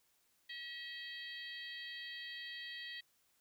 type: harmonic tone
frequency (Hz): 642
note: E5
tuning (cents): -46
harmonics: 3 / 4 / 5 / 6 / 7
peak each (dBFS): -47 / -56 / -50 / -53 / -54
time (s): 0.49-3.01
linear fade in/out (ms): 10
effects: white hiss -75 dBFS RMS until 3.4 s